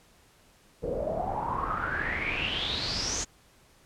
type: noise with low-pass filter sweep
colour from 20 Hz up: pink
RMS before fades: -31 dBFS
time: 0.82-3.25 s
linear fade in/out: 20 ms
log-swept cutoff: 460 to 6800 Hz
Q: 9.5
effects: pink hiss -60 dBFS RMS until 3.85 s + low-pass 12000 Hz 12 dB/octave

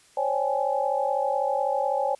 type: tone cluster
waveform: sine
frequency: 533 / 569 / 797 / 849 Hz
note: C5 / C#5 / G5 / G#5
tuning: +32 / +45 / +28 / +38 cents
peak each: -28 dBFS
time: 0.17-2.15 s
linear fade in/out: 5 ms
effects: white hiss -57 dBFS RMS until 2.19 s + resampled to 24000 Hz

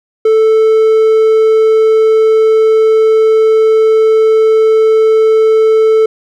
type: tone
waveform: triangle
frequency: 440 Hz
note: A4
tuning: in tune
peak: -3 dBFS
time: 0.25-6.06 s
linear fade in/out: 5 ms
effects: none

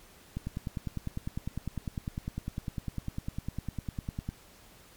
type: click train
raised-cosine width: 5 ms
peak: -21 dBFS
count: 40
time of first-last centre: 0.37-4.29 s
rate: 9.95 Hz
effects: pink hiss -56 dBFS RMS until 4.96 s + MP3 96 kbps

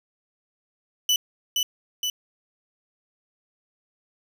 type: tone with echo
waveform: 30% pulse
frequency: 2982 Hz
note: F#7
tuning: 13 cents sharp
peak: -15 dBFS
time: 1.09-1.16 s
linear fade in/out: 2 ms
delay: 470 ms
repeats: 2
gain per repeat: -3 dB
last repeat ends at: 2.1 s
effects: none

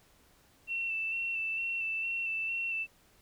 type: tone with vibrato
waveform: sine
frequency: 2686 Hz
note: E7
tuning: 32 cents sharp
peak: -31 dBFS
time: 0.67-2.87 s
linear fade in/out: 50 ms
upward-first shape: square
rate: 2.2 Hz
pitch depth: 20 cents each way
effects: pink hiss -64 dBFS RMS until 3.21 s

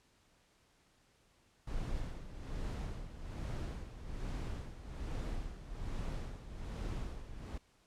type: noise with tremolo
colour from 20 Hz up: brown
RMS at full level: -38 dBFS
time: 1.67-7.58 s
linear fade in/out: 5 ms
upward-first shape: sine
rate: 1.2 Hz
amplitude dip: 70%
effects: pink hiss -70 dBFS RMS until 7.86 s + low-pass 9000 Hz 12 dB/octave

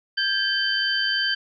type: tone cluster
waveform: sine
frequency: 1587 / 1690 / 3088 / 4643 Hz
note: G6 / G#6 / G7 / D8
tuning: +21 / +30 / -27 / -21 cents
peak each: -24 / -32 / -25 / -27 dBFS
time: 0.17-1.35 s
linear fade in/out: 10 ms
effects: none

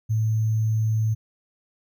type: tone with sample-and-hold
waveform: sine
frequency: 110 Hz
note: A2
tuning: in tune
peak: -19 dBFS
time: 0.09-1.15 s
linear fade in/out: 20 ms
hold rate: 6300 Hz
effects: none

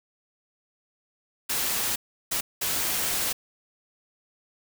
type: noise bursts at uneven times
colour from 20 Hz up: white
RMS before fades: -27 dBFS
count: 3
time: 1.49-1.96 / 2.31-2.41 / 2.61-3.33 s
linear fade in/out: 10 ms
effects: none

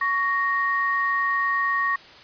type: tone pair together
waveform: sine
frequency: 1118 / 1864.7 Hz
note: C#6 / A#6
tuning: +14 / 0 cents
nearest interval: major sixth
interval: 886 cents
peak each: -23 dBFS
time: 0.01-1.96 s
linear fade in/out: 5 ms
effects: white hiss -46 dBFS RMS until 2.23 s + resampled to 11025 Hz

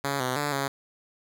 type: tone with pitch steps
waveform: 5% pulse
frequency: 139.9 / 127.5 / 146 / 138.4 Hz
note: C#3 / C3 / D3 / C#3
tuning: +16 / -44 / -10 / -2 cents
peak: -15 dBFS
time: 0.04-0.68 s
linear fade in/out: 5 ms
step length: 160 ms
effects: none

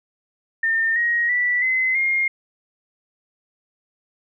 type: tone with pitch steps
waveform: sine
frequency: 1811 / 1885.7 / 1963.5 / 2045 / 2129 Hz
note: A6 / A#6 / B6 / C7 / C7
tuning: +49 / +19 / -11 / -40 / +30 cents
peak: -17 dBFS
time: 0.63-2.28 s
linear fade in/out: 5 ms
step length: 330 ms
effects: none

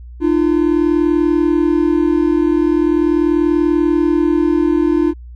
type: tone pair together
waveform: triangle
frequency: 301.9 / 342.3 Hz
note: D4 / F4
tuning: +48 / -35 cents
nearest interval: major second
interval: 217 cents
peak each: -12 dBFS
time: 0.2-5.14 s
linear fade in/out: 50 ms
effects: added 60 Hz sine -31 dBFS peak until 5.35 s

